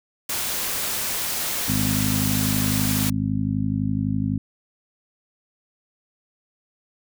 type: noise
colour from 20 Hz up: white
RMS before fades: -26 dBFS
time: 0.29-3.1 s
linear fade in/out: 5 ms
type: harmonic tone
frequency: 51.91 Hz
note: G#1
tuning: in tune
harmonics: 1 / 2 / 3 / 4 / 5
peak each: -35 / -26 / -28 / -26 / -26 dBFS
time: 1.68-4.38 s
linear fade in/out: 5 ms
effects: none